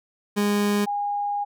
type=tone pair in turn; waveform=30% pulse / sine; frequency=205.4 / 816.9 Hz; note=G#3 / G#5; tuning=-19 / -29 cents; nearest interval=2 octaves; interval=2390 cents; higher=second; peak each=-17 / -23 dBFS; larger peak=first; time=0.36-0.86 / 0.86-1.45 s; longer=second; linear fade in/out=20 ms; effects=none